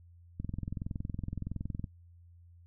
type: click train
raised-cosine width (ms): 5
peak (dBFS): -24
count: 32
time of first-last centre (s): 0.4-1.842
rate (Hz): 21.5
effects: noise-tail reverb RT60 0.1 s tail -21 dB re dry + added 86 Hz sine -54 dBFS peak until 2.66 s